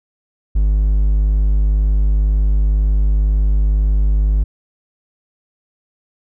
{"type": "tone", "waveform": "triangle", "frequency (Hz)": 51, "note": "G#1", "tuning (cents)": -31, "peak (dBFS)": -9, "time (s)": [0.55, 4.44], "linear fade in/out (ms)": 10, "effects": []}